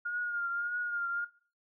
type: tone with vibrato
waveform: sine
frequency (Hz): 1419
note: F6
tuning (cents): +27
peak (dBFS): -31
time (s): 0.05-1.25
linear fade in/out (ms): 10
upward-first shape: triangle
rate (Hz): 1.7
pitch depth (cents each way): 46
effects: noise-tail reverb RT60 0.4 s tail -17 dB re dry